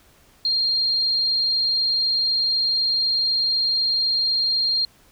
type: tone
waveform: sine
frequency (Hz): 4208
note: C8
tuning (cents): +9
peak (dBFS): -18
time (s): 0.45-4.85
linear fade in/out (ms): 2
effects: pink hiss -55 dBFS RMS until 5.11 s